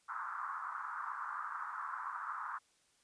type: band-pass noise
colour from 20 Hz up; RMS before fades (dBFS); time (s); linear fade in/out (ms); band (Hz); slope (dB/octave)
white; -42; 0.08-2.59; 20; 1000 to 1400; 48
effects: white hiss -72 dBFS RMS until 3.03 s + resampled to 22050 Hz